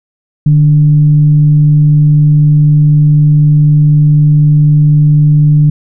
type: tone with frequency modulation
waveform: sine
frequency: 150 Hz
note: D3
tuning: 37 cents sharp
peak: -3 dBFS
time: 0.46-5.7 s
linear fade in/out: 5 ms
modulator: 138 Hz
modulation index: 0.21
effects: none